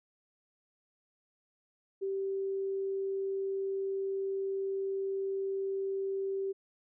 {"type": "tone", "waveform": "sine", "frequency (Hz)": 389, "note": "G4", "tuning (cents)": -13, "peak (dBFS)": -31, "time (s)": [2.01, 6.53], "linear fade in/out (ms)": 20, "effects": []}